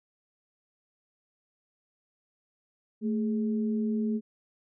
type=tone pair together; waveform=sine; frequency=220 / 415.3 Hz; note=A3 / G#4; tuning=0 / 0 cents; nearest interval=major seventh; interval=1100 cents; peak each=-26 / -36 dBFS; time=3.01-4.21 s; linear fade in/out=50 ms; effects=none

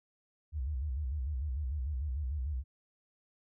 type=tone with vibrato; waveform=sine; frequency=69.3 Hz; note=C#2; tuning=in tune; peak=-32 dBFS; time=0.52-2.64 s; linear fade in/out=50 ms; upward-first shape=square; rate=6.7 Hz; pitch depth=160 cents each way; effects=none

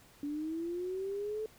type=linear sweep; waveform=sine; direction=up; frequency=285.3 to 439.2 Hz; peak=-34 dBFS; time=0.23-1.46 s; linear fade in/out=2 ms; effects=pink hiss -60 dBFS RMS until 1.58 s

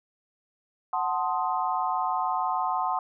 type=chord; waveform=sine; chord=F# diminished seventh; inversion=none; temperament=equal with one note detuned; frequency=740 / 880 / 1046.5 / 1250.3 Hz; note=F#5 / A5 / C6 / Eb6; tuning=0 / 0 / 0 / +8 cents; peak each=-29 / -30 / -29 / -33 dBFS; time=0.93-2.99 s; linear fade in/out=2 ms; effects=none

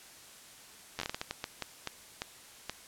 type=slowing click train; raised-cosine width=0.2 ms; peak=-17 dBFS; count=14; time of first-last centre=0.99-2.696 s; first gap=10 ms; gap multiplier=1.38; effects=white hiss -53 dBFS RMS until 2.87 s + low-pass 11000 Hz 12 dB/octave

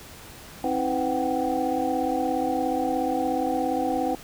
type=tone cluster; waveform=sine; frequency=266.4 / 319.7 / 502 / 740 / 777 Hz; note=C4 / D#4 / B4 / F#5 / G5; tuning=+31 / +47 / +28 / 0 / -16 cents; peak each=-29 dBFS; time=0.64-4.15 s; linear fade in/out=2 ms; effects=pink hiss -44 dBFS RMS until 4.23 s

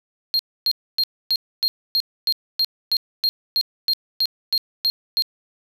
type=tone bursts; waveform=triangle; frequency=4218 Hz; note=C8; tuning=13 cents sharp; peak=-15 dBFS; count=16; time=0.34-5.222 s; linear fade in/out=0 ms; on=52 ms; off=270 ms; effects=none

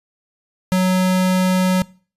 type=tone; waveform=square; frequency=185 Hz; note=F#3; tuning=in tune; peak=-14 dBFS; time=0.72-1.82 s; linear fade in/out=0 ms; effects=noise-tail reverb RT60 0.4 s tail -22 dB re dry + resampled to 32000 Hz

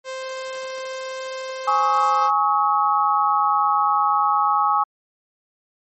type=tone; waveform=sawtooth; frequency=523.3 Hz; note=C5; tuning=in tune; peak=-24 dBFS; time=0.04-2.31 s; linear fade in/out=50 ms
type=chord; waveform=sine; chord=Ab suspended fourth; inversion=none; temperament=equal with one note detuned; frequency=830.6 / 1108.7 / 1277.3 Hz; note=Ab5 / Db6 / Eb6; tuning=0 / 0 / +45 cents; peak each=-20 dBFS; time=1.67-4.84 s; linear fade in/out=10 ms
effects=MP3 32 kbps

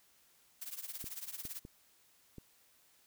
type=noise with tremolo; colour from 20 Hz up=blue; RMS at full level=-41 dBFS; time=0.61-1.6 s; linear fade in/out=10 ms; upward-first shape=triangle; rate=18 Hz; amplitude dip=90%
type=clicks; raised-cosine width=3 ms; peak=-35 dBFS; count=4; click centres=1.042 / 1.452 / 1.651 / 2.383 s
effects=white hiss -68 dBFS RMS until 3.06 s

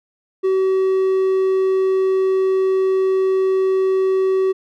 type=tone; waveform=triangle; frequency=380 Hz; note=F#4; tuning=46 cents sharp; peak=-12 dBFS; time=0.43-4.53 s; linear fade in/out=20 ms; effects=none

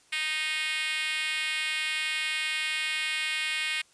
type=tone with high-pass filter; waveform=5% pulse; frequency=310.3 Hz; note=D#4; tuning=5 cents flat; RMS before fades=-30 dBFS; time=0.12-3.82 s; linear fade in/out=10 ms; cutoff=2200 Hz; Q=2.3; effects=white hiss -61 dBFS RMS until 3.93 s + resampled to 22050 Hz

